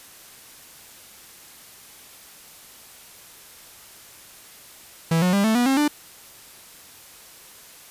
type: tone with pitch steps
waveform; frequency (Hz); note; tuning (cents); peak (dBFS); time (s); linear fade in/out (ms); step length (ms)
45% pulse; 164.2 / 181.14 / 199.83 / 220.5 / 243.2 / 268.3 / 296; E3 / F#3 / G3 / A3 / B3 / C4 / D4; -6 / -36 / +34 / +4 / -26 / +44 / +14; -17; 5.11-5.88; 5; 110
effects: white hiss -46 dBFS RMS until 7.9 s + resampled to 32000 Hz